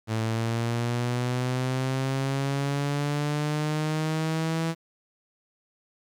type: linear sweep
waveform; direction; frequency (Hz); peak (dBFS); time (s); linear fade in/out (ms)
sawtooth; up; 110 to 164.81; -21; 0.07-4.75; 50
effects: low-pass 9000 Hz 12 dB/octave + 9-bit